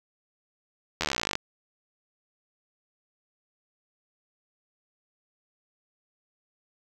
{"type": "slowing click train", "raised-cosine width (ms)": 0.2, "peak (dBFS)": -9, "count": 22, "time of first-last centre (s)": [1.01, 1.354], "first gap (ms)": 12, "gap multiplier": 1.03, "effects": ["8-bit"]}